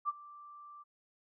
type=tone with ADSR envelope; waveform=sine; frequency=1174.7 Hz; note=D6; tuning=in tune; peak=-28 dBFS; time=0.05-0.84 s; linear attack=37 ms; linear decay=29 ms; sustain=-21 dB; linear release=24 ms; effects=none